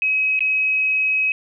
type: tone with dropouts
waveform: sine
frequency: 2547 Hz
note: D#7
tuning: 40 cents sharp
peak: -16 dBFS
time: 0.02-1.32 s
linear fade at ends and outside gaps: 1 ms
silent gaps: 0.392-0.406 s
effects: none